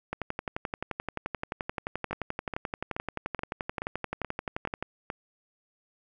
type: two click trains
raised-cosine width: 0.5 ms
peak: -16 / -18 dBFS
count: 55 / 8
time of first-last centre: 0.13-4.826 / 2.11-5.101 s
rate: 11.5 / 2.34 Hz
effects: none